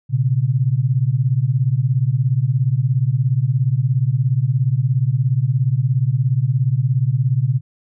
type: beating tone pair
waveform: sine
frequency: 120 / 137 Hz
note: B2 / C#3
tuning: -49 / -20 cents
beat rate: 17 Hz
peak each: -17 dBFS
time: 0.09-7.61 s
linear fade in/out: 50 ms
effects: none